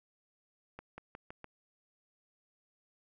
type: accelerating click train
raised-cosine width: 0.5 ms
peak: -30 dBFS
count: 5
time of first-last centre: 0.79-1.443 s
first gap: 190 ms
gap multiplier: 0.9
effects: none